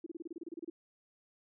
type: tone bursts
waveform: sine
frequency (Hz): 333.8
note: E4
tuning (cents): +22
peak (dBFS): -39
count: 13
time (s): 0.04-0.7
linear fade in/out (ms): 5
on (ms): 24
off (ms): 29
effects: none